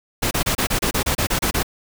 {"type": "noise bursts", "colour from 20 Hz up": "pink", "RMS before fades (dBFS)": -20, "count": 12, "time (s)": [0.22, 1.631], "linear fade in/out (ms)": 10, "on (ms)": 91, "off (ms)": 29, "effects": []}